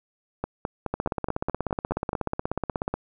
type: two click trains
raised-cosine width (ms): 1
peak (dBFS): -12 / -13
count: 34 / 9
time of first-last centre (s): 0.94-2.94 / 0.44-2.131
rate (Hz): 16.5 / 4.73
effects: none